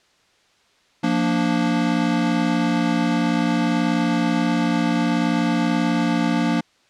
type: chord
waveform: square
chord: Bb major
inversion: second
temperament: equal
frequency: 174.61 / 233.1 / 293.7 Hz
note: F3 / Bb3 / D4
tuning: 0 / 0 / 0 cents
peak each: -24 / -22 / -23 dBFS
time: 1.03-6.61 s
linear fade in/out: 10 ms
effects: white hiss -59 dBFS RMS until 6.89 s + low-pass 5000 Hz 12 dB/octave